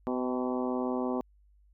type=harmonic tone with a mistuned harmonic; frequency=126.1 Hz; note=B2; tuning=36 cents sharp; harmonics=2 / 3 / 4 / 5 / 6 / 7 / 8 / 9; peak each=-31 / -35 / -37 / -39 / -41 / -42 / -43 / -44 dBFS; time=0.07-1.21 s; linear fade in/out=0 ms; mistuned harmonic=6; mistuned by=+53 cents; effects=added 50 Hz sine -59 dBFS peak until 1.73 s